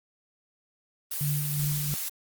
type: noise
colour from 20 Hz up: blue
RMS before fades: -32 dBFS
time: 1.11-2.09 s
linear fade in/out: 5 ms
type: tone with tremolo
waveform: sine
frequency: 146.2 Hz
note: D3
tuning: 7 cents flat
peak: -25 dBFS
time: 1.21-1.94 s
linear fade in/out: 0 ms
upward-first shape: sine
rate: 2.8 Hz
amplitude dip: 45%
effects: Opus 24 kbps